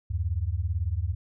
sine beating tone pair, 76.7 / 94.7 Hz, D#2 / F#2, -24 / +41 cents, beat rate 18 Hz, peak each -28 dBFS, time 0.1-1.15 s, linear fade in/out 10 ms, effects none

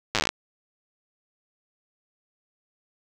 slowing click train, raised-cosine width 0.2 ms, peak -5 dBFS, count 12, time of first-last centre 0.15-0.29 s, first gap 8 ms, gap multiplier 1.09, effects none

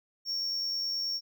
triangle tone with amplitude modulation, 5500 Hz, F8, 27 cents flat, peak -27 dBFS, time 0.25-1.21 s, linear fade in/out 50 ms, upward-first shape sine, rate 89.6 Hz, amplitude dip 35%, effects none

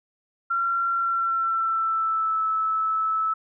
sine tone with pitch glide, 1369 to 1306.4 Hz, F6 to E6, -35 to -16 cents, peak -21 dBFS, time 0.5-3.34 s, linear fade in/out 10 ms, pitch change -81 cents, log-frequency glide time 0.91-2.45 s, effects none

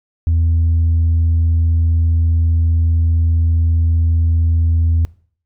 sine tone, 82.41 Hz, E2, in tune, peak -9 dBFS, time 0.27-5.05 s, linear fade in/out 0 ms, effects noise-tail reverb RT60 0.5 s tail -23 dB re dry + tanh soft clip ceiling -9 dBFS

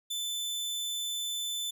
sawtooth tone, 3520 Hz, A7, in tune, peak -29 dBFS, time 0.1-1.71 s, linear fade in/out 10 ms, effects none

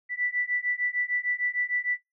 sine beating tone pair, 1968 / 1974.6 Hz, B6 / B6, -7 / -1 cents, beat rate 6.6 Hz, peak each -29 dBFS, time 0.09-1.98 s, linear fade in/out 50 ms, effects noise-tail reverb RT60 0.2 s tail -19 dB re dry

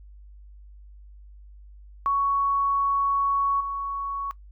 sine tone with level steps, 1115 Hz, C#6, 10 cents sharp, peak -20 / -27 dBFS, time 2.06-4.31 s, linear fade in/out 0 ms, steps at 3.6 s, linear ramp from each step 10 ms, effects noise-tail reverb RT60 0.1 s tail -19 dB re dry + added 50 Hz sine -44 dBFS peak until 4.51 s

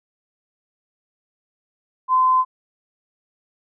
sine tone, 1028 Hz, C6, 31 cents flat, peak -13 dBFS, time 2.08-2.45 s, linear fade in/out 50 ms, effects none

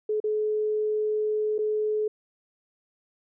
sine tone with dropouts, 427.2 Hz, G#4, 49 cents sharp, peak -23 dBFS, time 0.09-2.08 s, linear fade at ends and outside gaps 5 ms, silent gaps 0.202-0.24 / 1.582-1.588 s, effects none

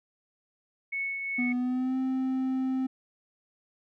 sine tone with tremolo, 2208 Hz, C#7, 7 cents flat, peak -28 dBFS, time 0.92-1.53 s, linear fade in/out 10 ms, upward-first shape triangle, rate 2.7 Hz, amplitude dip 40%
triangle tone with pitch glide, 246.9 to 261.1 Hz, B3 to C4, 0 to -3 cents, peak -24 dBFS, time 1.38-2.87 s, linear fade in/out 10 ms, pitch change +97 cents, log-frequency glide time 1.55-1.97 s
effects none

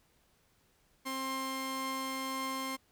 sawtooth tone pair together, 265.2 / 1059 Hz, C4 / C6, +23 / +21 cents, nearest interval 2 octaves, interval 2398 cents, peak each -35 / -33 dBFS, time 1.05-2.77 s, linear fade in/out 20 ms, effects pink hiss -70 dBFS RMS until 2.91 s

